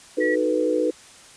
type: chord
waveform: sine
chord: B dominant seventh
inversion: first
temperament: equal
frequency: 311.1 / 370 / 440 / 493.9 Hz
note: D#4 / F#4 / A4 / B4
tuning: 0 / 0 / 0 / 0 cents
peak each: -24 / -28 / -26 / -22 dBFS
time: 0.17-0.91 s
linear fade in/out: 10 ms
type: tone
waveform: sine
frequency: 1929 Hz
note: B6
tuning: 41 cents flat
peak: -24 dBFS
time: 0.2-0.36 s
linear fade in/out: 20 ms
effects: white hiss -47 dBFS RMS until 1.36 s + resampled to 22050 Hz